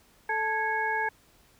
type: harmonic tone with a mistuned harmonic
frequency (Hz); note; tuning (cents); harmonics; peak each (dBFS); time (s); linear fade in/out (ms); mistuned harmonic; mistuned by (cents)
438.9; A4; -4; 1 / 2 / 4 / 5; -36 / -29 / -29 / -36; 0.29-1.09; 5; 4; -100
effects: pink hiss -61 dBFS RMS until 1.59 s